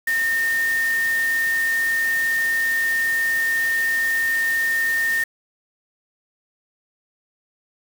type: tone in noise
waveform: sine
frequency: 1826 Hz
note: A#6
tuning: 36 cents flat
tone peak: -18 dBFS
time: 0.07-5.24 s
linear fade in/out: 5 ms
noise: white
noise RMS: -33 dBFS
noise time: 0.07-5.24 s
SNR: +12 dB
effects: none